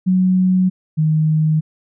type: tone pair in turn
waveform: sine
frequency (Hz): 185 / 155.84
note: F#3 / D#3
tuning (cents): 0 / +3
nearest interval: minor third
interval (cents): 297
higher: first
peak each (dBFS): -11 / -12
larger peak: first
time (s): 0.06-0.7 / 0.97-1.61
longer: neither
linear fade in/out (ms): 20
effects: none